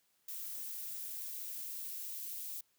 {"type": "noise with high-pass filter sweep", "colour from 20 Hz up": "violet", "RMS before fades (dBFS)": -43, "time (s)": [0.28, 2.61], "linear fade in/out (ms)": 5, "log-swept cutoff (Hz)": [960, 2600], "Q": 1, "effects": ["white hiss -75 dBFS RMS until 2.78 s", "high-pass 60 Hz 12 dB/octave"]}